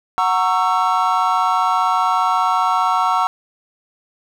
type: chord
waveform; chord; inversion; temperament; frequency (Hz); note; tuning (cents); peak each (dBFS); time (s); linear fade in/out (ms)
triangle; F# dominant seventh; none; just; 740 / 925 / 1110 / 1332; F#5 / A#5 / C#6 / E6; 0 / -14 / +2 / +18; -18; 0.18-3.27; 0
effects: none